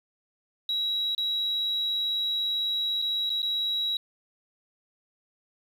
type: tone with dropouts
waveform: sine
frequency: 3874 Hz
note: B7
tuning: 34 cents flat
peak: -24 dBFS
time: 0.69-3.97 s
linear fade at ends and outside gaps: 2 ms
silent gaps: 1.149-1.179 / 3.018-3.022 / 3.295-3.301 / 3.42-3.428 s
effects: tanh soft clip ceiling -21 dBFS + 9-bit